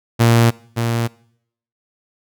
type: tone with echo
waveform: sawtooth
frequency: 116.6 Hz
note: A#2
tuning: 1 cent sharp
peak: -6 dBFS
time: 0.19-0.51 s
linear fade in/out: 20 ms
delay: 570 ms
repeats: 1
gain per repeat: -7 dB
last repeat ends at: 1.08 s
effects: noise-tail reverb RT60 0.7 s tail -23 dB re dry